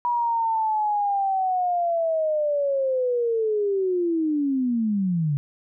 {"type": "linear sweep", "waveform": "sine", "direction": "down", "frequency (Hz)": [970, 138.59], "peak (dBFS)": -20, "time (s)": [0.05, 5.37], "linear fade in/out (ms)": 0, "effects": []}